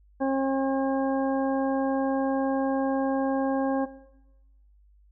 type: harmonic tone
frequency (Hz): 269.4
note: C#4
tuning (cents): -49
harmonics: 1 / 2 / 3 / 4 / 6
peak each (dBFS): -25 / -27 / -31 / -38 / -40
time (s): 0.2-3.86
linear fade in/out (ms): 20
effects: noise-tail reverb RT60 1.0 s tail -18 dB re dry + added 50 Hz sine -55 dBFS peak until 5.11 s